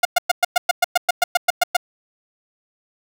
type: tone bursts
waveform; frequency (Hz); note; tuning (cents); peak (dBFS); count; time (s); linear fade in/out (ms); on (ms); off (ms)
sawtooth; 711; F5; +31; -8; 14; 0.03-1.768; 5; 22; 110
effects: none